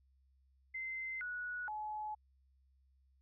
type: tone with pitch steps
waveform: sine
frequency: 2071 / 1466 / 852 Hz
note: C7 / F#6 / G#5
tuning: -18 / -16 / +44 cents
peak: -39 dBFS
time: 0.74-2.15 s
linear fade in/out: 10 ms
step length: 470 ms
effects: added 66 Hz sine -68 dBFS peak until 3.21 s